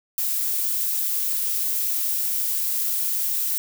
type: noise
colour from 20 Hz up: violet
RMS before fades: -24 dBFS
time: 0.18-3.58 s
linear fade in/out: 0 ms
effects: none